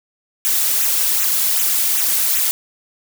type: noise with flanger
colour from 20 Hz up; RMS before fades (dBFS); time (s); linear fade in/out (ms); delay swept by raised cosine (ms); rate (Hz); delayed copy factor
blue; -17; 0.45-2.51; 0; 0.2 to 2.9; 2.6; -0.8
effects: none